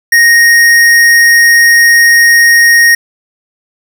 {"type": "tone with hard clipping", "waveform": "sine", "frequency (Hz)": 1864.7, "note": "A#6", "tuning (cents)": 0, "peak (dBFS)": -4, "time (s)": [0.12, 2.95], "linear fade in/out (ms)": 5, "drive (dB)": 15, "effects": []}